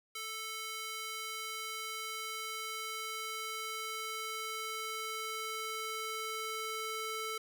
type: tone with high-pass filter sweep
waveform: square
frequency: 440 Hz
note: A4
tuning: in tune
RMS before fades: -40 dBFS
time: 0.15-7.38 s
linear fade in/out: 5 ms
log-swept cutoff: 1800 to 890 Hz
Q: 0.76
effects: none